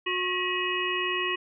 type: harmonic tone with a mistuned harmonic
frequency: 362.5 Hz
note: F#4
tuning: 35 cents flat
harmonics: 1 / 3 / 5 / 7 / 8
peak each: -32 / -32 / -32 / -32 / -32 dBFS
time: 0.06-1.36 s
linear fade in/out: 10 ms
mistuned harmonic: 5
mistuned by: +93 cents
effects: none